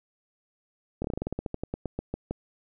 slowing click train, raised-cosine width 2 ms, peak -17 dBFS, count 18, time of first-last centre 1.02-2.31 s, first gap 24 ms, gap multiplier 1.13, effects none

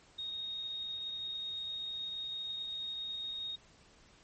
sine tone, 3729 Hz, A#7, in tune, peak -37 dBFS, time 0.18-3.56 s, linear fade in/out 10 ms, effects pink hiss -62 dBFS RMS until 4.23 s + MP3 32 kbps

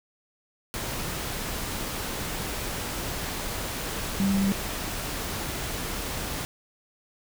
sine tone in noise, 196 Hz, G3, in tune, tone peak -21 dBFS, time 4.2-4.52 s, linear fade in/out 0 ms, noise pink, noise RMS -32 dBFS, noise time 0.74-6.45 s, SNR +8 dB, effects none

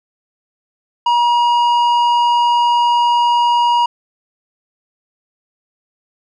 triangle tone with tanh clipping, 955 Hz, A#5, 42 cents sharp, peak -12 dBFS, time 1.06-3.86 s, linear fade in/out 5 ms, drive 13 dB, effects none

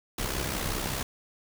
pink noise with amplitude modulation, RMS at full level -29 dBFS, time 0.18-1.03 s, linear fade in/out 5 ms, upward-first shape sine, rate 65.2 Hz, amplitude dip 55%, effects none

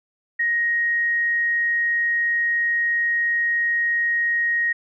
sine tone, 1877 Hz, A#6, 11 cents sharp, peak -18 dBFS, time 0.39-4.73 s, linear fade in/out 10 ms, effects none

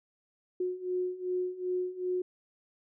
sine beating tone pair, 362.5 / 365.1 Hz, F#4 / F#4, -35 / -23 cents, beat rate 2.6 Hz, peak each -35 / -32 dBFS, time 0.6-2.22 s, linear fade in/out 5 ms, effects none

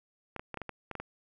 clicks, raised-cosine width 0.5 ms, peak -23 dBFS, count 9, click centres 0.363 / 0.395 / 0.543 / 0.573 / 0.617 / 0.693 / 0.913 / 0.953 / 1 s, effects none

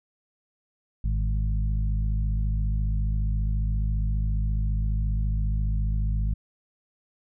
harmonic tone with a mistuned harmonic, 51.8 Hz, G#1, 4 cents flat, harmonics 1 / 2 / 3 / 4, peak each -23 / -30 / -35 / -40 dBFS, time 1.04-6.34 s, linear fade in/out 5 ms, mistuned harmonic 2, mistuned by +47 cents, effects none

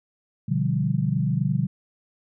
sine chord, G dominant seventh, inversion first, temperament equal, 123.47 / 146.83 / 174.61 / 196 Hz, B2 / D3 / F3 / G3, 0 / 0 / 0 / 0 cents, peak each -26 / -24 / -27 / -28 dBFS, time 0.48-1.67 s, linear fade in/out 10 ms, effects none

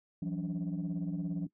sine tone cluster, 168.7 / 186 / 286.6 Hz, E3 / F#3 / D4, +40 / +9 / -42 cents, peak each -34 / -36 / -37 dBFS, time 0.22-1.47 s, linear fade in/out 5 ms, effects noise-tail reverb RT60 0.1 s tail -18 dB re dry + tanh soft clip ceiling -28 dBFS

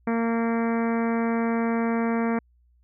harmonic tone, 230 Hz, A#3, 23 cents flat, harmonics 1 / 2 / 3 / 4 / 5 / 6 / 7 / 8 / 9 / 10, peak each -23 / -29 / -33 / -35 / -37 / -39 / -40 / -41 / -42 / -43 dBFS, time 0.07-2.39 s, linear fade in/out 5 ms, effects added 60 Hz sine -58 dBFS peak until 2.83 s

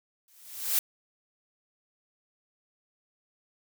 blue noise with exponential growth, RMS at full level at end -23 dBFS, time 0.28-0.79 s, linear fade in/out 1 ms, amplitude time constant 110 ms, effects none

